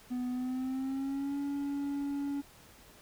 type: tone with pitch glide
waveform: triangle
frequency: 248.8 to 282.5 Hz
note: B3 to C#4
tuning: +13 to +33 cents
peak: -30 dBFS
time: 0.1-2.42 s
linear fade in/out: 20 ms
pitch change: +220 cents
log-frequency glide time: 0.29-1.37 s
effects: pink hiss -57 dBFS RMS until 3.01 s